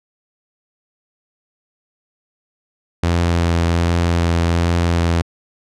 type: tone with vibrato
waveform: sawtooth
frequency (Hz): 85.1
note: F2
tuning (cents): -44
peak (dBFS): -10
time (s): 3.03-5.22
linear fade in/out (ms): 5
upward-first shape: triangle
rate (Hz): 1.3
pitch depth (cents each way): 16
effects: low-pass 7000 Hz 12 dB/octave